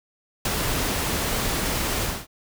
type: noise with ADSR envelope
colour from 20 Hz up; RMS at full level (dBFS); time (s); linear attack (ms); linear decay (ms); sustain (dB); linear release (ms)
pink; -22; 0.45-2.27; 5; 21; -3; 240
effects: none